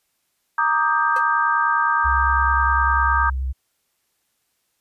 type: chord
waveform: sine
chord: Eb major seventh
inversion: second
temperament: equal with one note detuned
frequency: 932.3 / 1174.7 / 1244.5 / 1585.3 Hz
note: Bb5 / D6 / Eb6 / G6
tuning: 0 / 0 / 0 / +19 cents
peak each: -22 / -23 / -21 / -21 dBFS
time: 0.58-3.3 s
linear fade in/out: 5 ms
type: tone with exponential decay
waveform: 30% pulse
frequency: 517 Hz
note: C5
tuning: 21 cents flat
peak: -25 dBFS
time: 1.16-1.24 s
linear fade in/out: 5 ms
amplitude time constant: 17 ms
type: tone with vibrato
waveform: sine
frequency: 65.41 Hz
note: C2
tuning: in tune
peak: -21 dBFS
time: 2.04-3.53 s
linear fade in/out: 20 ms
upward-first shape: triangle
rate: 11 Hz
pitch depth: 34 cents each way
effects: white hiss -70 dBFS RMS until 4.8 s + resampled to 32000 Hz